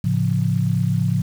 sine chord, A augmented, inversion none, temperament equal, 110 / 138.59 / 174.61 Hz, A2 / C#3 / E#3, 0 / 0 / 0 cents, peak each -21 dBFS, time 0.04-1.22 s, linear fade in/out 5 ms, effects 7-bit

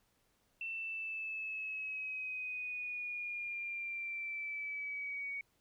sine exponential sweep, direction down, 2687 to 2238 Hz, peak -38 dBFS, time 0.61-5.41 s, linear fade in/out 2 ms, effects pink hiss -75 dBFS RMS until 5.6 s

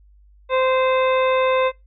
harmonic tone, 519 Hz, C5, 14 cents flat, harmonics 1 / 2 / 3 / 4 / 5 / 7, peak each -17 / -22 / -32 / -30 / -30 / -33 dBFS, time 0.49-1.72 s, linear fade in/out 50 ms, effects noise-tail reverb RT60 0.2 s tail -21 dB re dry + added 50 Hz sine -48 dBFS peak until 1.86 s

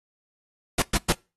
pink noise bursts, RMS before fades -21 dBFS, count 3, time 0.78-1.126 s, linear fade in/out 5 ms, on 42 ms, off 110 ms, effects noise-tail reverb RT60 0.3 s tail -26 dB re dry + AAC 32 kbps

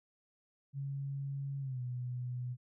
sine tone with pitch glide, 138.59 to 124.18 Hz, C#3 to B2, 0 to +10 cents, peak -36 dBFS, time 0.73-2.57 s, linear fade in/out 50 ms, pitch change -190 cents, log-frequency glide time 1.6-1.81 s, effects none

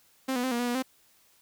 sawtooth tone with pitch steps, 263.4 / 245.9 / 259.6 / 237.6 / 243.7 / 241.5 / 260.5 Hz, C4 / B3 / C4 / A#3 / B3 / B3 / C4, +12 / -7 / -13 / +33 / -23 / -39 / -7 cents, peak -23 dBFS, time 0.28-0.826 s, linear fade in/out 10 ms, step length 78 ms, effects white hiss -63 dBFS RMS until 1.41 s

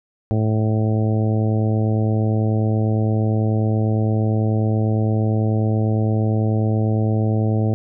harmonic tone, 109 Hz, A2, 16 cents flat, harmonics 1 / 2 / 3 / 4 / 5 / 6 / 7, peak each -17 / -23 / -27 / -29 / -31 / -33 / -34 dBFS, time 0.31-7.74 s, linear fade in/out 0 ms, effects none

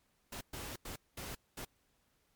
pink noise bursts at uneven times, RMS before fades -44 dBFS, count 5, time 0.32-0.41 / 0.53-0.76 / 0.85-0.96 / 1.17-1.35 / 1.57-1.65 s, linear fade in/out 5 ms, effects pink hiss -75 dBFS RMS until 2.35 s + MP3 96 kbps

